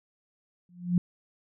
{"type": "tone with exponential growth", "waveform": "sine", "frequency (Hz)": 176.9, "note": "F3", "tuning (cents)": 23, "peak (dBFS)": -17, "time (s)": [0.69, 0.98], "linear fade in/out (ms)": 2, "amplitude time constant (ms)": 61, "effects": []}